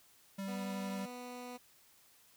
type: tone with vibrato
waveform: square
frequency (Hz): 195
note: G3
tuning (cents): -9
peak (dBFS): -39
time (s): 0.38-1.06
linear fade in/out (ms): 10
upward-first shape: triangle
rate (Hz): 11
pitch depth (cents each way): 10
type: tone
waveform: 15% pulse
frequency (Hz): 246.9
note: B3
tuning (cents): 0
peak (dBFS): -38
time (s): 0.47-1.58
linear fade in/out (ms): 20
effects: white hiss -65 dBFS RMS until 2.36 s